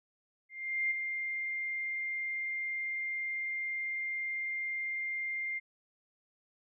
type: tone with ADSR envelope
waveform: sine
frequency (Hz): 2106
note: C7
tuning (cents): +11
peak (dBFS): -27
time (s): 0.49-5.6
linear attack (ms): 420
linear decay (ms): 11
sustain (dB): -6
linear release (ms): 25
effects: none